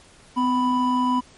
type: tone pair together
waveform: triangle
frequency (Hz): 253.1 / 990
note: B3 / B5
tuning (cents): +43 / +4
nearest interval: 2 octaves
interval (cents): 2361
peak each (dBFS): -19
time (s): 0.36-1.21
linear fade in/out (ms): 20
effects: pink hiss -51 dBFS RMS until 1.37 s + MP3 48 kbps